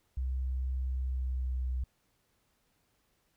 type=tone with pitch glide; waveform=sine; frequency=64.5 to 63.28 Hz; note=C2 to B1; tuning=-24 to +43 cents; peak=-30 dBFS; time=0.17-1.84 s; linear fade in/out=5 ms; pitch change=-33 cents; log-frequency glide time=0.95-1.68 s; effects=pink hiss -74 dBFS RMS until 3.36 s